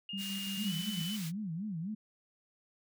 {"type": "tone with pitch glide", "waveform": "sine", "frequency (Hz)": [2836, 3005], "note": ["F7", "F#7"], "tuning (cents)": [26, 26], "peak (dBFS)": -39, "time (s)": [0.09, 1.16], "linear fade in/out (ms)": 2, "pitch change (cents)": 100, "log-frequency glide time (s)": [0.63, 0.73]}
{"type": "tone with tremolo", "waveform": "sine", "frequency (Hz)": 196, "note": "G3", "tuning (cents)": 0, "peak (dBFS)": -37, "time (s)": [0.13, 1.02], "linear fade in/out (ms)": 5, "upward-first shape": "square", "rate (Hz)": 5.9, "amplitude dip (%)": 35}
{"type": "high-pass noise", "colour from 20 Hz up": "pink", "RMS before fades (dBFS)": -45, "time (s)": [0.17, 1.32], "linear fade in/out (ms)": 50, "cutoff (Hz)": 2400, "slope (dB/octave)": 12}
{"type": "tone with vibrato", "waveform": "sine", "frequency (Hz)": 185.8, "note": "F#3", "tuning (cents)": 7, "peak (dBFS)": -35, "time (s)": [0.57, 1.95], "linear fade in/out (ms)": 10, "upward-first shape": "sine", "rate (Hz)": 3.9, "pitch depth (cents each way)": 270}
{"effects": []}